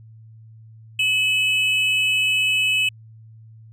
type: tone pair together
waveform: triangle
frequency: 2574 / 2984 Hz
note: E7 / F#7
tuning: -42 / +14 cents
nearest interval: minor third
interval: 256 cents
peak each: -17 / -20 dBFS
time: 0.99-2.89 s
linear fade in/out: 5 ms
effects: added 111 Hz sine -42 dBFS peak until 3.72 s